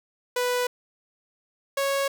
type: tone pair in turn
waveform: sawtooth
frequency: 493.9 / 552.3 Hz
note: B4 / C#5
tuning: 0 / -6 cents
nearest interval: major second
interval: 194 cents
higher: second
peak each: -19 dBFS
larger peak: neither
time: 0.36-0.67 / 1.77-2.08 s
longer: neither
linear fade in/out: 5 ms
effects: none